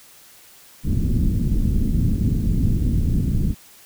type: low-pass noise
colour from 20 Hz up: pink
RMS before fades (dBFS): -19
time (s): 0.83-3.55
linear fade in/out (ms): 50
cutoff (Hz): 250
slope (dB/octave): 24
effects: white hiss -48 dBFS RMS until 3.85 s